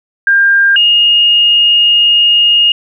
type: tone pair in turn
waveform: sine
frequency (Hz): 1600 / 2851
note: G6 / F7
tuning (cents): +35 / +35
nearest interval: minor seventh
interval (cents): 1000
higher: second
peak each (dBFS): -5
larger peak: neither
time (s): 0.27-0.76 / 0.76-2.72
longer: second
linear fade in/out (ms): 2
effects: none